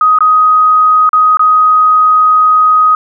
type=tone with dropouts; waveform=sine; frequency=1254 Hz; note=D#6; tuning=13 cents sharp; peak=-4 dBFS; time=0.01-2.95 s; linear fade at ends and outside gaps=2 ms; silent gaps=0.187-0.206 / 1.092-1.131 / 1.371-1.394 s; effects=none